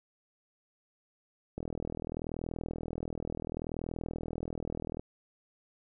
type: click train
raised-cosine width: 2 ms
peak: -23 dBFS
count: 140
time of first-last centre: 1.58-4.995 s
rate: 40.7 Hz
effects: none